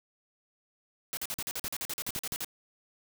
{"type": "noise bursts", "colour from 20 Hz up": "white", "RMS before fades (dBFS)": -35, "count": 16, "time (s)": [1.13, 2.446], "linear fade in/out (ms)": 0, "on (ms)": 41, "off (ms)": 44}
{"type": "clicks", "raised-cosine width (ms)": 3, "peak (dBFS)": -29, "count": 5, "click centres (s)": [1.389, 1.645, 2.091, 2.162, 2.324]}
{"effects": []}